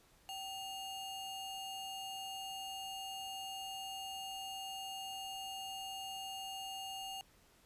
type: ring-modulated tone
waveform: square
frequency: 1800 Hz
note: A6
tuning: 39 cents sharp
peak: -40 dBFS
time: 0.29-7.21 s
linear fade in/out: 0 ms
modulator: 1030 Hz
effects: pink hiss -67 dBFS RMS until 7.65 s + resampled to 32000 Hz